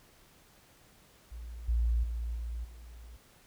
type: tone with level steps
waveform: sine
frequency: 57.9 Hz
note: A#1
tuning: 11 cents flat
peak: -40 / -25 / -32 / -34 / -46 dBFS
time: 1.31-3.17 s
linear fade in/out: 10 ms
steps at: 1.68 / 2.03 / 2.35 / 2.64 s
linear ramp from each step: 10 ms
effects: pink hiss -61 dBFS RMS until 3.46 s